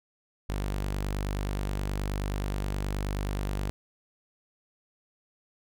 sawtooth tone, 49.46 Hz, G1, 16 cents sharp, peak -25 dBFS, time 0.49-3.7 s, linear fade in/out 0 ms, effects none

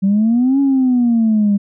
sine exponential two-way sweep, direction up then down, 190.3 to 280 to 198.9 Hz, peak -9 dBFS, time 0.02-1.58 s, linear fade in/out 20 ms, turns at 0.6 s, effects tanh soft clip ceiling -7 dBFS

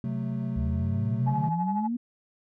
triangle chord, F# diminished, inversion second, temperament equal, 130.81 / 185 / 220 Hz, C3 / F#3 / A3, 0 / 0 / 0 cents, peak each -29 / -32 / -30 dBFS, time 0.04-1.49 s, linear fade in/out 2 ms
sine exponential sweep, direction up, 69.3 to 246 Hz, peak -26 dBFS, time 0.56-1.97 s, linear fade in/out 10 ms
sine tone with tremolo, 851 Hz, G#5, 42 cents sharp, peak -25 dBFS, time 1.26-1.88 s, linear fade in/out 20 ms, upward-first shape sine, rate 12 Hz, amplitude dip 65%
effects tanh soft clip ceiling -14 dBFS

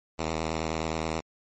5% pulse tone with vibrato, 80.1 Hz, E2, 49 cents flat, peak -17 dBFS, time 0.18-1.21 s, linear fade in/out 20 ms, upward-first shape sine, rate 9.4 Hz, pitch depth 29 cents each way, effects MP3 32 kbps

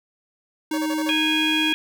square tone, 311.1 Hz, D#4, in tune, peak -23 dBFS, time 0.71-1.73 s, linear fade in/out 5 ms
sawtooth tone bursts, 562 Hz, C#5, 24 cents sharp, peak -25 dBFS, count 5, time 0.73-1.109 s, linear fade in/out 10 ms, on 51 ms, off 31 ms
harmonic tone, 825 Hz, G#5, 12 cents flat, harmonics 2 / 3 / 4, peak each -29 / -24 / -23 dBFS, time 1.09-1.74 s, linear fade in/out 0 ms
effects none

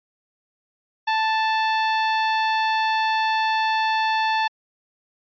sawtooth tone, 880 Hz, A5, in tune, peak -15 dBFS, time 1.07-4.48 s, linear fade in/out 10 ms, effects resampled to 11025 Hz

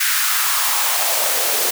white noise with high-pass filter sweep, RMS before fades -18 dBFS, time 0-1.71 s, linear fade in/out 10 ms, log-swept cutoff 1700 to 410 Hz, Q 2.5, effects none

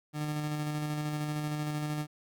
30% pulse tone with tremolo, 150.3 Hz, D3, 40 cents sharp, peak -28 dBFS, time 0.13-2.07 s, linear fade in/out 50 ms, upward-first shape square, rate 13 Hz, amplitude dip 25%, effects none

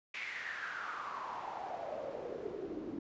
pink noise with band-pass filter sweep, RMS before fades -42 dBFS, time 0.14-2.99 s, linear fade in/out 5 ms, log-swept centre 2300 to 290 Hz, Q 5.7, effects resampled to 16000 Hz

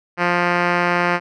5% pulse tone with low-pass filter, 175.5 Hz, F3, 9 cents sharp, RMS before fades -18 dBFS, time 0.17-1.2 s, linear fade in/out 50 ms, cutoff 2600 Hz, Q 1, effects none

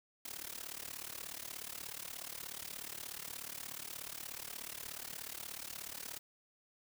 white noise with amplitude modulation, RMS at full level -42 dBFS, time 0.25-6.19 s, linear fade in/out 5 ms, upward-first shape sine, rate 36.7 Hz, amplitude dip 90%, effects none

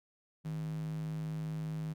square tone with high-pass filter, 52.5 Hz, G#1, 19 cents sharp, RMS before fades -38 dBFS, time 0.44-1.94 s, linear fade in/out 20 ms, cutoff 160 Hz, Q 6, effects none

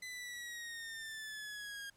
sawtooth exponential sweep, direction down, 2018 to 1618 Hz, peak -40 dBFS, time 0.02-1.9 s, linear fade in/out 5 ms, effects pink hiss -70 dBFS RMS until 1.96 s + low-pass 12000 Hz 12 dB/octave

